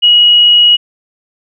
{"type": "tone", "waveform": "sine", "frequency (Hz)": 2904, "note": "F#7", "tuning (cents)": -33, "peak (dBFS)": -3, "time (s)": [0.02, 0.77], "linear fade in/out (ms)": 20, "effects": []}